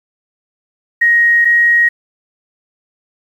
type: tone pair in turn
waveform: sine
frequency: 1879 / 1885.6 Hz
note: A#6 / A#6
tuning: +13 / +19 cents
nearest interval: unison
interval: 6 cents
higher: second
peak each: -7 dBFS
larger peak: neither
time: 1.01-1.45 / 1.45-1.89 s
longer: neither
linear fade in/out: 10 ms
effects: 7-bit